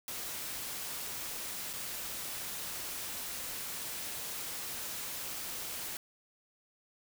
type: noise with dropouts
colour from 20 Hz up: white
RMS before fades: -40 dBFS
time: 0.08-5.97 s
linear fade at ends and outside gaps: 1 ms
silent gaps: 1.731-1.735 s
effects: none